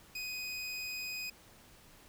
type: tone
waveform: 25% pulse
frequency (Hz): 2500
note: D#7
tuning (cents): +8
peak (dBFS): -34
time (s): 0.15-1.3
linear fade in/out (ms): 5
effects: pink hiss -59 dBFS RMS until 2.08 s